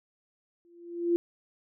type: tone with exponential growth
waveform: sine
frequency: 343.9 Hz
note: F4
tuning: 27 cents flat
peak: -19 dBFS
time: 0.65-1.16 s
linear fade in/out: 0 ms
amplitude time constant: 110 ms
effects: none